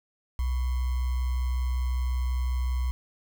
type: tone with sample-and-hold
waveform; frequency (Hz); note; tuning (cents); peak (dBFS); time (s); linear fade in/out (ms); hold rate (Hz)
sine; 62.7; B1; +27; -24; 0.39-2.91; 0; 1050
effects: none